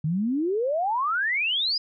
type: exponential sweep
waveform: sine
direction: up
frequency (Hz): 146.8 to 5080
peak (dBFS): -22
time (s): 0.04-1.78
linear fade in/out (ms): 5
effects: none